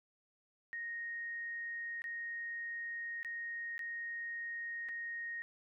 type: tone with dropouts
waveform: sine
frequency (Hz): 1864.7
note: A#6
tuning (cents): 0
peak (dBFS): -39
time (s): 0.73-5.42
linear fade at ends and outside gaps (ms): 0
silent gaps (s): 2.019-2.041 / 3.23-3.248 / 3.78-3.792 / 4.887-4.891
effects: none